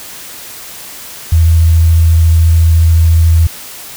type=tone with vibrato; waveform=sine; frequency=82.1 Hz; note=E2; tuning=6 cents flat; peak=-4 dBFS; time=1.32-3.47 s; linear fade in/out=5 ms; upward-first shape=triangle; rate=14 Hz; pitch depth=18 cents each way; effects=white hiss -29 dBFS RMS until 3.96 s